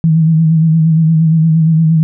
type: tone with vibrato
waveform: sine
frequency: 160.7 Hz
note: E3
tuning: 44 cents flat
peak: -6 dBFS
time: 0.04-2.03 s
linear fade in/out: 0 ms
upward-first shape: sine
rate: 8.6 Hz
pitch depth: 45 cents each way
effects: none